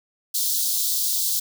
white high-pass noise, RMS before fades -23 dBFS, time 0.34-1.4 s, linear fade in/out 10 ms, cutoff 3600 Hz, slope 48 dB/octave, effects none

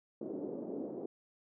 pink band-pass noise, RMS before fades -41 dBFS, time 0.21-1.06 s, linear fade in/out 5 ms, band 250 to 470 Hz, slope 24 dB/octave, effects none

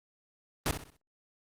pink noise with echo, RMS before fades -28 dBFS, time 0.66-0.71 s, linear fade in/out 0 ms, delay 64 ms, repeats 4, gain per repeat -9 dB, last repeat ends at 0.966 s, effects low-pass 12000 Hz 12 dB/octave + Opus 32 kbps

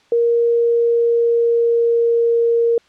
sine tone with pitch glide, 469.1 to 465.9 Hz, A#4 to A#4, +11 to -1 cents, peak -12 dBFS, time 0.12-2.78 s, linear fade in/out 2 ms, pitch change -12 cents, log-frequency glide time 0.45-2.4 s, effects white hiss -54 dBFS RMS until 2.88 s + low-pass 4000 Hz 12 dB/octave

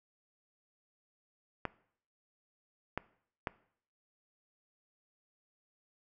clicks, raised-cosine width 0.5 ms, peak -18 dBFS, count 3, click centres 1.653 / 2.976 / 3.472 s, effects noise-tail reverb RT60 0.6 s tail -20 dB re dry

